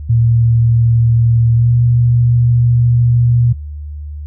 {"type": "tone with pitch glide", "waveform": "sine", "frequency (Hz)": [116.2, 119.95], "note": ["A#2", "A#2"], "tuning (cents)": [-5, 50], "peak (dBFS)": -8, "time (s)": [0.09, 3.53], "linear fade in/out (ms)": 10, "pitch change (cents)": 55, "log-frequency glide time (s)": [1.55, 1.73], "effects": ["noise-tail reverb RT60 0.2 s tail -20 dB re dry", "added 74 Hz sine -23 dBFS peak until 4.26 s"]}